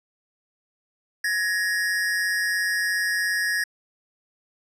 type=tone pair together; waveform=square; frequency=1681.8 / 1864.7 Hz; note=G#6 / A#6; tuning=+21 / 0 cents; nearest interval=major second; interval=179 cents; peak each=-25 / -26 dBFS; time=1.24-3.64 s; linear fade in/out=5 ms; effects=low-pass 12000 Hz 12 dB/octave